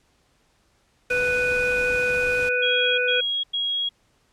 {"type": "harmonic tone", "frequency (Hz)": 495.3, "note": "B4", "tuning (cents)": 5, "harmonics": [1, 3, 5], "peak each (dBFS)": [-24, -24, -24], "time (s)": [1.1, 3.21], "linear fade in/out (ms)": 10}
{"type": "noise", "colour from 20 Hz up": "pink", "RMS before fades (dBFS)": -36, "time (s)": [1.1, 2.49], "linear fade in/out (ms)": 2}
{"type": "tone bursts", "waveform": "sine", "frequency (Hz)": 3299, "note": "G#7", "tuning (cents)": -12, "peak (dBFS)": -22, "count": 3, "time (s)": [2.62, 3.892], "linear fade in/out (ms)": 10, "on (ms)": 360, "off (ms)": 96}
{"effects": ["pink hiss -64 dBFS RMS until 4.32 s", "low-pass 9000 Hz 12 dB/octave"]}